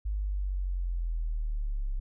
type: linear sweep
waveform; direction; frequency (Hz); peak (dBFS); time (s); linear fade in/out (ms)
sine; down; 51.7 to 33.06; -28; 0.05-2; 10
effects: none